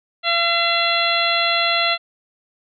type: harmonic tone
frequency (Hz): 680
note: F5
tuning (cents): -46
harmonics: 1 / 2 / 3 / 4 / 5 / 6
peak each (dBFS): -23 / -23 / -23 / -23 / -23 / -23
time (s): 0.23-1.98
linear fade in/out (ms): 50
effects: none